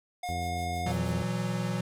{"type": "tone", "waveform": "square", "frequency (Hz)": 717, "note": "F5", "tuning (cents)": 45, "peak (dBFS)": -33, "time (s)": [0.23, 0.92], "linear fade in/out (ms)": 5}
{"type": "noise with tremolo", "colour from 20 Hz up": "violet", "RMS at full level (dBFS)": -45, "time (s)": [0.25, 1.12], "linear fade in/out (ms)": 0, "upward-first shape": "sine", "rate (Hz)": 6.2, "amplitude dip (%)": 100}
{"type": "harmonic tone", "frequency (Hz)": 86, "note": "F2", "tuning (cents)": -26, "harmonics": [1, 2, 3, 4, 5, 6, 7, 8, 9], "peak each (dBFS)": [-34, -40, -44, -46, -48, -50, -51, -52, -53], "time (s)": [0.29, 1.23], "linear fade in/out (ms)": 0}
{"type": "chord", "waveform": "square", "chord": "B suspended fourth", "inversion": "none", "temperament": "equal with one note detuned", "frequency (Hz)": [120.37, 164.81, 185], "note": ["B2", "E3", "F#3"], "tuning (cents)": [-44, 0, 0], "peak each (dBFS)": [-34, -35, -33], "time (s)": [0.86, 1.81], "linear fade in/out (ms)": 5}
{"effects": ["low-pass 11000 Hz 12 dB/octave"]}